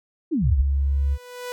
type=exponential sweep; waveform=sine; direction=down; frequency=363.3 to 44.88 Hz; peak=-19 dBFS; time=0.31-0.63 s; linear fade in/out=20 ms
type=tone; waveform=sine; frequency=69.3 Hz; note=C#2; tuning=in tune; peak=-18 dBFS; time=0.41-1.18 s; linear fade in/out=50 ms
type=tone with exponential growth; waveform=sawtooth; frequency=493.9 Hz; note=B4; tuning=in tune; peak=-24 dBFS; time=0.69-1.52 s; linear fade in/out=0 ms; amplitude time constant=180 ms
effects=none